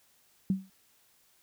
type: tone with exponential decay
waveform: sine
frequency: 191 Hz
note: G3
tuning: 45 cents flat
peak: -21 dBFS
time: 0.5-0.7 s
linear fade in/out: 2 ms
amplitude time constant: 42 ms
effects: white hiss -66 dBFS RMS until 1.42 s